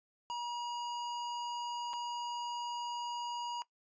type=tone with dropouts; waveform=square; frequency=957 Hz; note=A#5; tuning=45 cents sharp; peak=-37 dBFS; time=0.3-3.62 s; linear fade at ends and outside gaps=0 ms; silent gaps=1.932-1.936 s; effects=noise-tail reverb RT60 0.1 s tail -19 dB re dry + resampled to 16000 Hz